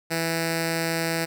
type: tone with notch filter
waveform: 5% pulse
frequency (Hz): 164.81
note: E3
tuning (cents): 0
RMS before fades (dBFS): -26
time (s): 0.1-1.26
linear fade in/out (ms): 20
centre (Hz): 1100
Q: 1.3
effects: none